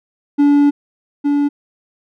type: tone pair in turn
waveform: triangle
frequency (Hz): 287.6 / 287.6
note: D4 / D4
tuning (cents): -36 / -36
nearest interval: unison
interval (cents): 0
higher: neither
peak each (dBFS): -6 / -10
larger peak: first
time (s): 0.38-0.71 / 1.24-1.49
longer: first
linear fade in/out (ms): 20
effects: none